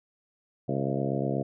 harmonic tone with a mistuned harmonic, 68.3 Hz, C#2, 25 cents flat, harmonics 2 / 3 / 4 / 5 / 6 / 7 / 8 / 9 / 10, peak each -31 / -33 / -34 / -35 / -36 / -36 / -37 / -38 / -38 dBFS, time 0.68-1.43 s, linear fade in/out 10 ms, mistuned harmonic 9, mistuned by +32 cents, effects none

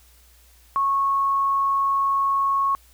sine tone, 1100 Hz, C#6, 14 cents flat, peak -18 dBFS, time 0.76-2.75 s, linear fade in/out 0 ms, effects added 60 Hz sine -53 dBFS peak until 2.93 s + white hiss -56 dBFS RMS until 2.93 s

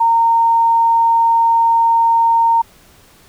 sine tone, 920 Hz, A#5, 23 cents flat, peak -9 dBFS, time 0-2.62 s, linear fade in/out 10 ms, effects pink hiss -47 dBFS RMS until 3.28 s

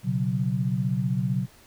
sine chord, B suspended second, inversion none, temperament equal with one note detuned, 123.04 / 138.59 / 185 Hz, B2 / C#3 / F#3, -6 / 0 / 0 cents, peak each -27 dBFS, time 0.03-1.47 s, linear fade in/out 50 ms, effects pink hiss -54 dBFS RMS until 1.66 s

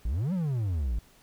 triangle exponential two-way sweep, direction up then down, 50.1 to 196.8 to 51.4 Hz, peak -24 dBFS, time 0.05-0.99 s, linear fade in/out 5 ms, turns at 0.33 s, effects pink hiss -59 dBFS RMS until 1.22 s

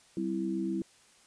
sine chord, C major, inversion second, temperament equal with one note detuned, 194.31 / 261.6 / 329.6 Hz, G3 / C4 / E4, -15 / 0 / 0 cents, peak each -34 / -38 / -32 dBFS, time 0.17-0.82 s, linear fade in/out 2 ms, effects white hiss -61 dBFS RMS until 1.26 s + resampled to 22050 Hz

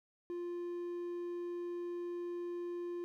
triangle tone, 349.2 Hz, F4, in tune, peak -36 dBFS, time 0.3-3.04 s, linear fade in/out 0 ms, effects 13-bit

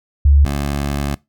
sine / 15% pulse tone pair in turn, 71 / 71 Hz, C#2 / C#2, +42 / +42 cents, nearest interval unison, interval 0 cents, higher neither, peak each -7 / -12 dBFS, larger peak first, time 0.25-0.45 / 0.45-1.15 s, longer second, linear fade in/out 5 ms, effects noise-tail reverb RT60 0.2 s tail -21 dB re dry

